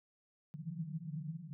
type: band-pass noise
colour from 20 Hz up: pink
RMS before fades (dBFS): -43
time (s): 0.54-1.53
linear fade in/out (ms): 0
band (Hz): 150 to 170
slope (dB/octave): 96
effects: none